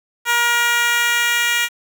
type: tone with high-pass filter sweep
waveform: 10% pulse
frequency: 474.6 Hz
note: A#4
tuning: 31 cents sharp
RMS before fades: -17 dBFS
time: 0.25-1.69 s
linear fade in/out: 50 ms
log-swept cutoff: 1100 to 2000 Hz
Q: 1.3
effects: 7-bit